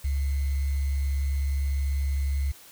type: tone with sample-and-hold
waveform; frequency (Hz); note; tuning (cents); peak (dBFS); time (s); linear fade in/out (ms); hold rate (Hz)
sine; 69.3; C#2; 0; -23; 0.04-2.52; 10; 2100
effects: white hiss -50 dBFS RMS until 2.71 s